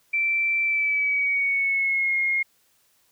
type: tone with pitch glide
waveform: sine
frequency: 2339 to 2145 Hz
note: D7 to C7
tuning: -8 to +42 cents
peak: -20 dBFS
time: 0.13-2.43 s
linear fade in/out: 10 ms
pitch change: -150 cents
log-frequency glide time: 0.63-2.16 s
effects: white hiss -64 dBFS RMS until 3.11 s